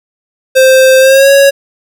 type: tone with pitch glide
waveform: square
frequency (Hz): 523.3 to 554.4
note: C5 to C#5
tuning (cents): 0 to 0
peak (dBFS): -3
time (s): 0.55-1.51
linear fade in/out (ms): 20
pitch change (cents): +100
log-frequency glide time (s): 0.99-1.31
effects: none